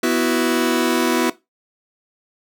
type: chord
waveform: sawtooth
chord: B suspended fourth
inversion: none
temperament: just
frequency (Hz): 246.9 / 329.3 / 370.4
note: B3 / E4 / F#4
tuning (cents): 0 / -2 / +2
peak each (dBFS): -16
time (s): 0.03-1.3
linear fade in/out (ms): 5
effects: noise-tail reverb RT60 0.2 s tail -17 dB re dry